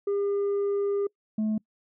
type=tone pair in turn; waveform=sine; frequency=402.4 / 215.9 Hz; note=G4 / A3; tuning=+45 / -33 cents; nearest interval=major seventh; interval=1078 cents; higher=first; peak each=-21 dBFS; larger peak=neither; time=0.07-1.07 / 1.38-1.58 s; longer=first; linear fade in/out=5 ms; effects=noise-tail reverb RT60 0.1 s tail -26 dB re dry + tanh soft clip ceiling -23 dBFS